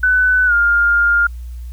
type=tone with pitch glide; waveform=sine; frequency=1500 to 1407.7 Hz; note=F#6 to F6; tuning=+23 to +13 cents; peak=-10 dBFS; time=0.03-1.27 s; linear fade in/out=5 ms; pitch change=-110 cents; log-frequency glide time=0.46-0.53 s; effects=added 60 Hz sine -26 dBFS peak until 1.72 s + white hiss -53 dBFS RMS until 1.72 s